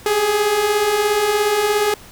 sawtooth beating tone pair, 402.6 / 419.6 Hz, G4 / G#4, +46 / +18 cents, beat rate 17 Hz, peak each -19 / -12 dBFS, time 0.06-1.94 s, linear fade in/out 2 ms, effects pink hiss -42 dBFS RMS until 2.11 s

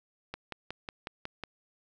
click train, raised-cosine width 0.3 ms, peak -21 dBFS, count 7, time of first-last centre 0.34-1.437 s, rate 5.47 Hz, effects none

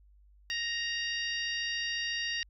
harmonic tone, 934 Hz, A#5, 3 cents sharp, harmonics 2 / 3 / 4 / 5 / 6, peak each -35 / -36 / -41 / -40 / -42 dBFS, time 0.5-2.43 s, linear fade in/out 0 ms, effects added 50 Hz sine -57 dBFS peak until 2.49 s

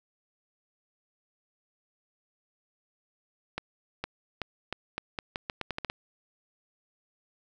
accelerating click train, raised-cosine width 0.3 ms, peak -16 dBFS, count 13, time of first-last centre 3.58-5.899 s, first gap 460 ms, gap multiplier 0.82, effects none

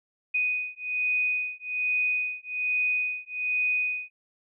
sine beating tone pair, 2489 / 2490.2 Hz, D#7 / D#7, 0 / +1 cents, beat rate 1.2 Hz, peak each -28 dBFS, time 0.34-4.1 s, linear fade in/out 10 ms, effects none

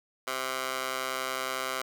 15% pulse tone with high-pass filter, 130.81 Hz, C3, in tune, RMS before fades -33 dBFS, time 0.27-1.82 s, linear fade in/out 5 ms, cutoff 870 Hz, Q 1.1, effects none

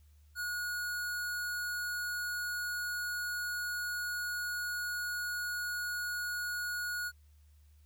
square tone, 1450 Hz, F#6, 35 cents flat, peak -35 dBFS, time 0.35-7.12 s, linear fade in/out 50 ms, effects added 74 Hz sine -58 dBFS peak until 7.85 s + white hiss -74 dBFS RMS until 7.85 s

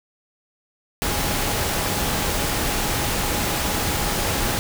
sine tone in noise, 828 Hz, G#5, 5 cents flat, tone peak -34 dBFS, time 1.02-4.59 s, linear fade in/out 0 ms, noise pink, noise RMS -23 dBFS, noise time 1.02-4.59 s, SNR -14 dB, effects none

